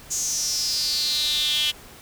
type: tone with high-pass filter sweep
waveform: sawtooth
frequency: 299.2 Hz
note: D4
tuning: 32 cents sharp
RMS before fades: -24 dBFS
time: 0.1-1.72 s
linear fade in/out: 20 ms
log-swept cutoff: 6700 to 3100 Hz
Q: 7.1
effects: pink hiss -45 dBFS RMS until 2.01 s